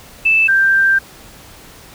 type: tone pair in turn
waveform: sine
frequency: 2637 / 1576.6 Hz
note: E7 / G6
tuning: 0 / +9 cents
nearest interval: major sixth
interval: 891 cents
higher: first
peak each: -9 dBFS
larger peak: neither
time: 0.25-0.48 / 0.48-0.99 s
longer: second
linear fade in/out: 10 ms
effects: pink hiss -40 dBFS RMS until 1.94 s